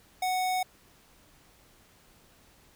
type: tone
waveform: square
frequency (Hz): 740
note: F#5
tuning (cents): 0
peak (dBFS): -27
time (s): 0.22-0.63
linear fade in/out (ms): 5
effects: pink hiss -60 dBFS RMS until 2.75 s